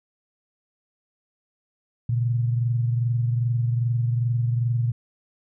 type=tone pair together; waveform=sine; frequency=118 / 140.5 Hz; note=A#2 / C#3; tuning=+22 / +24 cents; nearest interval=minor third; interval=302 cents; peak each=-20 / -30 dBFS; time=2.09-4.92 s; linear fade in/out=5 ms; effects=none